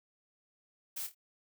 blue noise with echo, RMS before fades -39 dBFS, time 0.96-1.07 s, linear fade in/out 10 ms, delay 26 ms, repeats 3, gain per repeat -9 dB, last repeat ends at 1.148 s, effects none

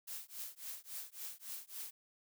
blue noise with tremolo, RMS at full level -43 dBFS, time 0.07-1.91 s, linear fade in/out 10 ms, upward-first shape triangle, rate 3.6 Hz, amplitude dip 100%, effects none

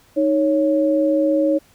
sine tone pair together, 311.1 / 554.4 Hz, D#4 / C#5, 0 / 0 cents, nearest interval minor seventh, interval 1000 cents, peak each -17 dBFS, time 0.16-1.59 s, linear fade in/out 20 ms, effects pink hiss -54 dBFS RMS until 1.74 s

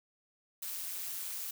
blue noise with amplitude modulation, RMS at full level -37 dBFS, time 0.62-1.51 s, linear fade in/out 5 ms, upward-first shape sine, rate 181 Hz, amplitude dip 60%, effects none

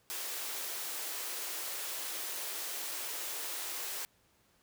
white high-pass noise, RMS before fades -39 dBFS, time 0.1-4.05 s, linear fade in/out 0 ms, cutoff 310 Hz, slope 48 dB/octave, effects pink hiss -69 dBFS RMS until 4.62 s + high-pass 60 Hz 12 dB/octave

